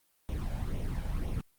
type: noise with flanger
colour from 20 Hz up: brown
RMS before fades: -33 dBFS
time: 0.29-1.41 s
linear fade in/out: 0 ms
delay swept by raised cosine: 0.31 to 1.31 ms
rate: 2 Hz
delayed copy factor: +0.6
effects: white hiss -71 dBFS RMS until 1.58 s + Opus 32 kbps